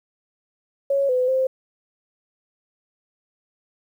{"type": "tone with pitch steps", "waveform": "sine", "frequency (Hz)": [554, 505, 523], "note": ["C#5", "B4", "C5"], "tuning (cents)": [-1, 39, -1], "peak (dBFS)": -17, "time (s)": [0.9, 1.47], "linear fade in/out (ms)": 5, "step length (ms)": 190, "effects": ["9-bit"]}